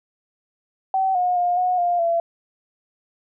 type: tone with pitch steps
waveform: sine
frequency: 765 / 721 / 709 / 728 / 702 / 676 Hz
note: G5 / F#5 / F5 / F#5 / F5 / E5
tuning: -42 / -45 / +26 / -28 / +9 / +43 cents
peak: -17 dBFS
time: 0.94-2.2 s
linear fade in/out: 2 ms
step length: 210 ms
effects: none